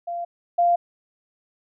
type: tone pair in turn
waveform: sine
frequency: 691 / 695 Hz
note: F5 / F5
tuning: -19 / -9 cents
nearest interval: unison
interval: 10 cents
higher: second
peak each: -26 / -15 dBFS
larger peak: second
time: 0.07-0.25 / 0.58-0.76 s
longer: neither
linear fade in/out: 10 ms
effects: none